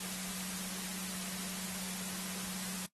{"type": "tone in noise", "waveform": "sine", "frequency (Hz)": 185.6, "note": "F#3", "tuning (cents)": 6, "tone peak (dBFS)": -45, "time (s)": [0, 2.86], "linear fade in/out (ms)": 5, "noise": "white", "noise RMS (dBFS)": -41, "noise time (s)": [0, 2.86], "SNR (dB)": -7, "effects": ["noise-tail reverb RT60 0.1 s tail -18 dB re dry", "AAC 32 kbps"]}